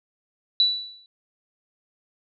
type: tone with exponential decay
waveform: sine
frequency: 3951 Hz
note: B7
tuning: in tune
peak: -13 dBFS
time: 0.6-1.06 s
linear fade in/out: 1 ms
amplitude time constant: 99 ms
effects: none